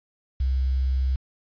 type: tone with quantisation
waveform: sine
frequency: 65.41 Hz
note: C2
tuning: in tune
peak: -20 dBFS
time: 0.4-1.16 s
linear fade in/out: 5 ms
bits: 8
effects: resampled to 11025 Hz